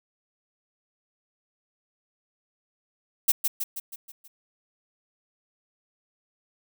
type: noise with echo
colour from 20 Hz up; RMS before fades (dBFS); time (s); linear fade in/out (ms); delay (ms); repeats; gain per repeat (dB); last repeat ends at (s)
violet; -18; 3.28-3.32; 10; 160; 6; -5; 4.28
effects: none